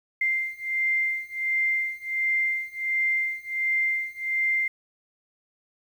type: beating tone pair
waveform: sine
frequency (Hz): 2093 / 2094.4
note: C7 / C7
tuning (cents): 0 / +1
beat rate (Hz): 1.4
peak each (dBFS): -27 / -26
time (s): 0.21-4.68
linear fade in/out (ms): 5
effects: 9-bit